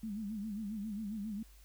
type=tone with vibrato; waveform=sine; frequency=210.6 Hz; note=G#3; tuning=24 cents sharp; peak=-37 dBFS; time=0.03-1.43 s; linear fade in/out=5 ms; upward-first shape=sine; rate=7.4 Hz; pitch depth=110 cents each way; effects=added 50 Hz sine -56 dBFS peak until 1.64 s + white hiss -65 dBFS RMS until 1.64 s